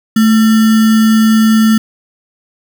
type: tone with sample-and-hold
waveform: sine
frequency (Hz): 220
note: A3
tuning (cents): 0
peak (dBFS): -5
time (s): 0.16-1.78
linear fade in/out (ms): 5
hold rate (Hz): 1575
effects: none